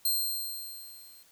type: tone with level ramp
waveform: 5% pulse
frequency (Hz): 4177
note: C8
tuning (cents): -4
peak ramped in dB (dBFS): -17 to -46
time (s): 0.05-1.23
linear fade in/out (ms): 5
effects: white hiss -61 dBFS RMS until 1.31 s